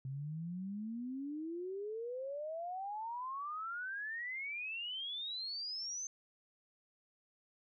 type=exponential sweep; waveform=sine; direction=up; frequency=130 to 6310 Hz; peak=-39 dBFS; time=0.05-6.07 s; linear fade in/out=2 ms; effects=none